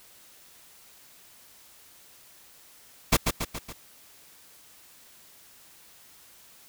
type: noise with echo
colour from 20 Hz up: pink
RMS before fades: -19 dBFS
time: 3.12-3.17 s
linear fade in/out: 10 ms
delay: 140 ms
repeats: 4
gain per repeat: -5 dB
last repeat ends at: 3.73 s
effects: white hiss -54 dBFS RMS until 6.68 s